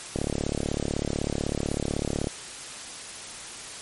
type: click train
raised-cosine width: 2 ms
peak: -13 dBFS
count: 77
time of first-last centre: 0.16-2.271 s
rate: 36 Hz
effects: white hiss -39 dBFS RMS until 3.81 s + MP3 48 kbps